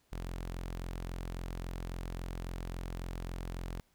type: tone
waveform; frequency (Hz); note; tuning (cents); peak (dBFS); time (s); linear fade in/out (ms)
sawtooth; 43.65; F1; 0; -34; 0.12-3.8; 0
effects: pink hiss -72 dBFS RMS until 3.94 s